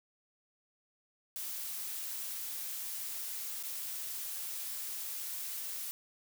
blue noise with dropouts, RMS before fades -40 dBFS, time 1.36-5.91 s, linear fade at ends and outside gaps 0 ms, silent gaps 3.628-3.636 s, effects none

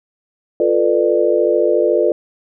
sine chord, B half-diminished seventh, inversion second, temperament equal with one note detuned, 349.2 / 440 / 493.9 / 596.2 Hz, F4 / A4 / B4 / D5, 0 / 0 / 0 / +26 cents, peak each -17 dBFS, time 0.6-2.12 s, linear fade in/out 2 ms, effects none

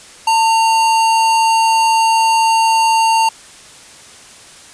sine tone with sample-and-hold, 899 Hz, A5, 37 cents sharp, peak -9 dBFS, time 0.27-3.29 s, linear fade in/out 5 ms, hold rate 3675 Hz, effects white hiss -39 dBFS RMS until 4.73 s + resampled to 22050 Hz

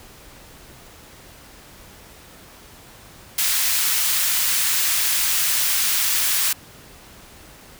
white high-pass noise, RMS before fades -20 dBFS, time 3.38-6.53 s, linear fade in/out 5 ms, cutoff 1400 Hz, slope 12 dB/octave, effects pink hiss -45 dBFS RMS until 7.79 s

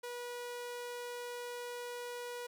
sawtooth tone, 485.4 Hz, B4, 30 cents flat, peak -37 dBFS, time 0.03-2.47 s, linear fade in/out 10 ms, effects none

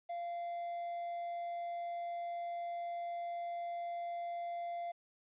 triangle tone with quantisation, 691 Hz, F5, 19 cents flat, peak -36 dBFS, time 0.09-4.92 s, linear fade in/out 10 ms, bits 11, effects resampled to 8000 Hz

